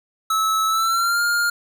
square tone with pitch glide, 1300 to 1409.5 Hz, E6 to F6, -24 to +16 cents, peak -18 dBFS, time 0.3-1.5 s, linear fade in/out 5 ms, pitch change +140 cents, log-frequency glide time 0.67-1.22 s, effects none

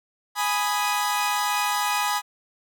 sawtooth chord, G# minor, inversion none, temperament equal, 830.6 / 987.8 / 1244.5 Hz, G#5 / B5 / D#6, 0 / 0 / 0 cents, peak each -22 / -23 / -24 dBFS, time 0.35-2.22 s, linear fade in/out 50 ms, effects none

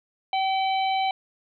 harmonic tone with a mistuned harmonic, 768 Hz, G5, 36 cents flat, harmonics 1 / 3 / 4 / 5, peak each -22 / -32 / -34 / -36 dBFS, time 0.33-1.11 s, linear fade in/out 2 ms, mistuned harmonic 5, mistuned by +54 cents, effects none

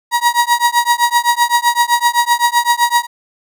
35% pulse tone with tremolo, 954 Hz, A#5, 40 cents sharp, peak -5 dBFS, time 0.11-3.07 s, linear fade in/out 50 ms, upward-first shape triangle, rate 7.8 Hz, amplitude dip 100%, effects none

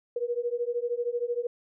sine beating tone pair, 473.5 / 486.5 Hz, A#4 / B4, +27 / -26 cents, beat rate 13 Hz, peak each -30 dBFS, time 0.16-1.47 s, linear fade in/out 5 ms, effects none

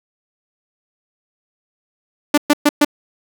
sawtooth tone bursts, 293.7 Hz, D4, in tune, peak -5 dBFS, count 4, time 2.34-2.848 s, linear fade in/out 5 ms, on 37 ms, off 120 ms, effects none

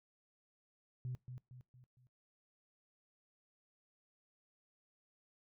sine tone with echo, 126 Hz, B2, 35 cents sharp, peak -38 dBFS, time 1.05-1.15 s, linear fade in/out 0 ms, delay 230 ms, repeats 4, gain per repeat -7 dB, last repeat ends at 2.07 s, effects noise-tail reverb RT60 0.2 s tail -22 dB re dry + tanh soft clip ceiling -34 dBFS

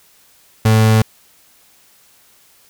35% pulse tone, 110 Hz, A2, in tune, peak -7 dBFS, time 0.65-1.02 s, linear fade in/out 5 ms, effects white hiss -51 dBFS RMS until 2.69 s

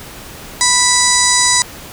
harmonic tone with a mistuned harmonic, 987.8 Hz, B5, in tune, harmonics 1 / 2 / 4 / 5 / 6 / 7 / 8 / 9, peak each -18 / -18 / -18 / -18 / -18 / -18 / -18 / -18 dBFS, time 0.61-1.62 s, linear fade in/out 0 ms, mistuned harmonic 7, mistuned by -22 cents, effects pink hiss -33 dBFS RMS until 1.92 s

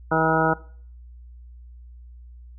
harmonic tone, 160.3 Hz, E3, 48 cents flat, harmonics 1 / 2 / 3 / 4 / 5 / 6 / 8 / 9, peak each -26 / -26 / -26 / -26 / -26 / -26 / -26 / -26 dBFS, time 0.11-0.54 s, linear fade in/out 10 ms, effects noise-tail reverb RT60 0.5 s tail -19 dB re dry + added 60 Hz sine -41 dBFS peak until 2.58 s

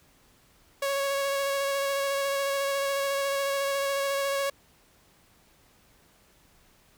sawtooth tone with vibrato, 554.4 Hz, C#5, in tune, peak -22 dBFS, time 0.82-4.5 s, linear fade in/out 5 ms, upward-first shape square, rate 14 Hz, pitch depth 11 cents each way, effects pink hiss -61 dBFS RMS until 6.97 s

